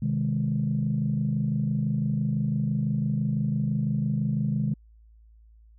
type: chord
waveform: sine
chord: Ab major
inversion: first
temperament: just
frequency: 129.78 / 155.74 / 207.7 Hz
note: C3 / Eb3 / Ab3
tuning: -14 / +2 / 0 cents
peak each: -27 dBFS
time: 0.02-4.74 s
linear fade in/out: 5 ms
effects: tanh soft clip ceiling -15 dBFS + added 55 Hz sine -51 dBFS peak until 5.78 s